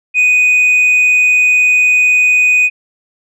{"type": "tone", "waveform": "sine", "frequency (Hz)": 2489, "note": "D#7", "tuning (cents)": 0, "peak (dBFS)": -4, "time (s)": [0.14, 2.7], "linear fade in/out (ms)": 50, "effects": ["tanh soft clip ceiling -6 dBFS"]}